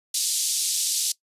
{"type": "band-pass noise", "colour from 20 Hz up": "white", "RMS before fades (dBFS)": -25, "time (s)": [0.14, 1.12], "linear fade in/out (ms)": 5, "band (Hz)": [3800, 10000], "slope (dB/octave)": 24, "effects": ["noise-tail reverb RT60 0.1 s tail -20 dB re dry", "resampled to 32000 Hz"]}